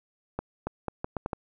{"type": "accelerating click train", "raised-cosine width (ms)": 1, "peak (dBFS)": -16, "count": 7, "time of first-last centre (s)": [0.39, 1.332], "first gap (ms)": 280, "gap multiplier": 0.76, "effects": []}